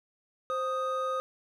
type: tone pair together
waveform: triangle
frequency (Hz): 523.2 / 1244.5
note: C5 / D#6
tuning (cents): 0 / 0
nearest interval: octave + minor third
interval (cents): 1500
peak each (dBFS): -30 / -29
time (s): 0.5-1.2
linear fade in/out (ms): 0
effects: none